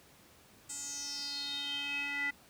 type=tone with band-pass filter sweep; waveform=square; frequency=284.6 Hz; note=C#4; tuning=46 cents sharp; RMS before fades=-38 dBFS; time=0.69-2.31 s; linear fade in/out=10 ms; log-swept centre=7900 to 1900 Hz; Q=7; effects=pink hiss -60 dBFS RMS until 2.49 s + high-pass 80 Hz 12 dB/octave